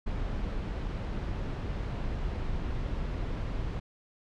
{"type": "noise", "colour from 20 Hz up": "brown", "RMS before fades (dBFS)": -33, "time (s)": [0.06, 3.8], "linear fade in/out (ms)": 10, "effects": ["low-pass 4000 Hz 12 dB/octave"]}